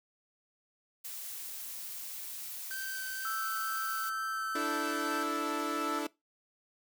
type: noise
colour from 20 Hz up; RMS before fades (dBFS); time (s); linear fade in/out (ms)
blue; -42; 1.04-4.1; 10
type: tone with vibrato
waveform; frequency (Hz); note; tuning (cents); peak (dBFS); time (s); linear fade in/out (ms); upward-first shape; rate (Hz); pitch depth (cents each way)
45% pulse; 1547; G6; -23; -38; 2.71-5.23; 0; sine; 2.1; 10
type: tone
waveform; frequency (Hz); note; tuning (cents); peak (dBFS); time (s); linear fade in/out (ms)
sine; 1318.5; E6; 0; -34; 3.25-5.99; 2
type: chord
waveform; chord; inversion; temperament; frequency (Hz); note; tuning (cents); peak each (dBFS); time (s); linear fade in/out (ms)
sawtooth; D suspended second; none; equal with one note detuned; 292.5 / 329.6 / 440; D4 / E4 / A4; -7 / 0 / 0; -32 / -34 / -36; 4.55-6.07; 5
effects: noise-tail reverb RT60 0.2 s tail -21 dB re dry